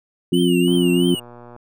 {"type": "harmonic tone", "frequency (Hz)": 88, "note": "F2", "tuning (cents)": 14, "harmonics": [2, 3, 4], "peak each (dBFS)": [-18, -18, -18], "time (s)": [0.32, 1.15], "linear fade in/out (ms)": 5}
{"type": "tone with vibrato", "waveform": "square", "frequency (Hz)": 2920, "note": "F#7", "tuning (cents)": -24, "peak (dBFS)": -26, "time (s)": [0.33, 1.2], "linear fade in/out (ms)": 10, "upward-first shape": "triangle", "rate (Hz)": 3, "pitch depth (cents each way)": 140}
{"type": "click train", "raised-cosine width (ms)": 1, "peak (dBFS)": -27, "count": 107, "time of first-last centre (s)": [0.68, 1.563], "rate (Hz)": 120}
{"effects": []}